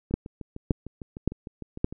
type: two click trains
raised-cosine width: 3 ms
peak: -24 / -9 dBFS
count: 13 / 4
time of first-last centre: 0.11-1.925 / 0.14-1.845 s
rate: 6.61 / 1.76 Hz
effects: none